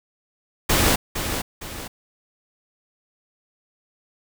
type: noise with echo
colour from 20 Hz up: pink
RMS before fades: -18 dBFS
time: 0.69-0.96 s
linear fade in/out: 10 ms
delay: 460 ms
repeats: 2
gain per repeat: -8 dB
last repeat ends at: 1.88 s
effects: none